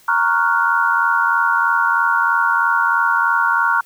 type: chord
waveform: sine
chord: Gb major seventh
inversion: first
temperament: equal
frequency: 932.3 / 1108.7 / 1396.9 / 1480 Hz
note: Bb5 / Db6 / F6 / Gb6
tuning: 0 / 0 / 0 / 0 cents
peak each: -19 / -20 / -17 / -20 dBFS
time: 0.08-3.81 s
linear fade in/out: 5 ms
effects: white hiss -50 dBFS RMS until 3.85 s